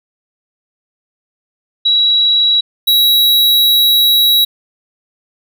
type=tone pair in turn; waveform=sine / square; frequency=3891 / 3876 Hz; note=B7 / B7; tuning=-27 / -33 cents; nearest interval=unison; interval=6 cents; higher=first; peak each=-8 dBFS; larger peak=neither; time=1.85-2.61 / 2.87-4.45 s; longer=second; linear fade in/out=10 ms; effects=none